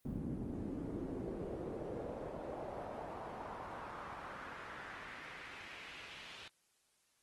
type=noise with band-pass filter sweep; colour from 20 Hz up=brown; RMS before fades=-45 dBFS; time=0.05-6.48 s; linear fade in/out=2 ms; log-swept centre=220 to 3200 Hz; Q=1.9; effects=white hiss -75 dBFS RMS until 7.22 s + Opus 24 kbps